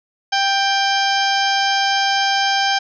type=harmonic tone with a mistuned harmonic; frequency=788 Hz; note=G5; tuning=9 cents sharp; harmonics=1 / 2 / 3 / 4 / 5 / 6 / 7 / 8; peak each=-18 / -21 / -27 / -23 / -30 / -27 / -25 / -32 dBFS; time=0.32-2.79 s; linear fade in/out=10 ms; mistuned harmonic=7; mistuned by=-78 cents; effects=none